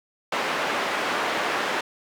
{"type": "band-pass noise", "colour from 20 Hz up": "white", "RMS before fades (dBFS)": -26, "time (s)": [0.32, 1.81], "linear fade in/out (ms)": 5, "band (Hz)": [290, 1800], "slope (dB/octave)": 12, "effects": []}